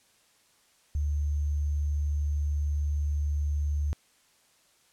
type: tone with sample-and-hold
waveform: sine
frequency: 73.42 Hz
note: D2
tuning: in tune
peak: -25 dBFS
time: 0.95-3.93 s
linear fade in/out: 0 ms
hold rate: 6300 Hz
effects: white hiss -64 dBFS RMS until 4.92 s + low-pass 10000 Hz 12 dB/octave